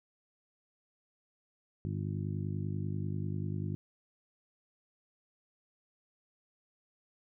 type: harmonic tone with a mistuned harmonic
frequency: 50.2 Hz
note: G1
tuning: 42 cents sharp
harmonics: 2 / 3 / 4 / 5 / 6 / 7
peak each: -36 / -37 / -42 / -46 / -47 / -48 dBFS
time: 1.85-3.75 s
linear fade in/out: 0 ms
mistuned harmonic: 7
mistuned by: +23 cents
effects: none